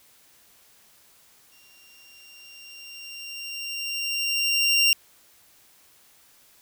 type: tone with exponential growth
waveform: 25% pulse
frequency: 2776 Hz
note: F7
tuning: 11 cents flat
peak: -12 dBFS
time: 1.52-4.93 s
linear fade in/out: 1 ms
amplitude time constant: 740 ms
effects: white hiss -57 dBFS RMS until 6.61 s